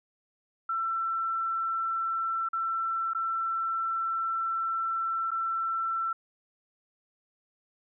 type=tone with dropouts; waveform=sine; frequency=1341 Hz; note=E6; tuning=29 cents sharp; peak=-27 dBFS; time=0.69-6.13 s; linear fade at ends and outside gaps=5 ms; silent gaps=2.488-2.531 / 3.135-3.148 / 5.307-5.315 s; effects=none